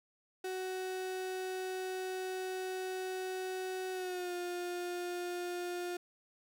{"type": "tone with pitch glide", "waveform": "35% pulse", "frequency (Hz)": [373.3, 354], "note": ["F#4", "F4"], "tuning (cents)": [15, 23], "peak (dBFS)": -35, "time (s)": [0.44, 5.97], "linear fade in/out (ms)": 5, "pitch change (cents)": -92, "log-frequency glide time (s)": [3.92, 4.34], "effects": []}